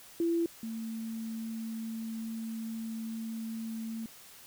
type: tone pair in turn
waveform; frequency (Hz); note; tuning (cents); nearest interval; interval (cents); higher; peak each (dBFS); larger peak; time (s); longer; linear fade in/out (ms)
sine; 336.7 / 224.7; E4 / A3; +37 / +37; perfect fifth; 700; first; -26 / -35; first; 0.2-0.46 / 0.63-4.06; second; 2
effects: white hiss -53 dBFS RMS until 4.46 s